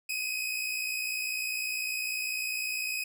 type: tone pair together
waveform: sawtooth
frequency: 2489 / 2549 Hz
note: D#7 / D#7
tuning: 0 / +41 cents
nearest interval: unison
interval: 41 cents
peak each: -31 / -30 dBFS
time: 0.09-3.04 s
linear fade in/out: 5 ms
effects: none